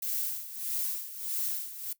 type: noise with tremolo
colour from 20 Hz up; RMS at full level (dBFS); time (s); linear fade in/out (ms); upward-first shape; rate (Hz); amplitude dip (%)
violet; -31; 0.02-1.93; 5; sine; 1.6; 75
effects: noise-tail reverb RT60 0.1 s tail -18 dB re dry